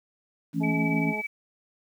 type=chord; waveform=sine; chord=A major; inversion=second; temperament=equal; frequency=164.81 / 220 / 277.2 Hz; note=E3 / A3 / C#4; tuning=0 / 0 / 0 cents; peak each=-27 / -30 / -27 dBFS; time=0.53-1.14 s; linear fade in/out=50 ms
type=harmonic tone; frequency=212.9 Hz; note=G#3; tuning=43 cents sharp; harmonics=1 / 2 / 3 / 4; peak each=-36 / -36 / -38 / -35 dBFS; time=0.6-1.22 s; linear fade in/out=20 ms
type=tone with tremolo; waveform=sine; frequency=2293 Hz; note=D7; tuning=42 cents flat; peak=-27 dBFS; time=0.63-1.27 s; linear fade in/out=10 ms; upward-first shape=sine; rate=18 Hz; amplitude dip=65%
effects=9-bit